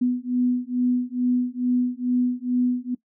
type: beating tone pair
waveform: sine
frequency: 246.9 / 249.2 Hz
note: B3 / B3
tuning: 0 / +16 cents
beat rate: 2.3 Hz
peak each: -23 dBFS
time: 0.01-2.95 s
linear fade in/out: 10 ms
effects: noise-tail reverb RT60 0.1 s tail -19 dB re dry